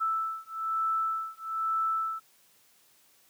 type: beating tone pair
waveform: sine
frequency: 1318.5 / 1319.6 Hz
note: E6 / E6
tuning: 0 / +1 cents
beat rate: 1.1 Hz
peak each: -31 dBFS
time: 0-2.2 s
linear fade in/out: 20 ms
effects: white hiss -63 dBFS RMS until 3.29 s + high-pass 100 Hz 12 dB/octave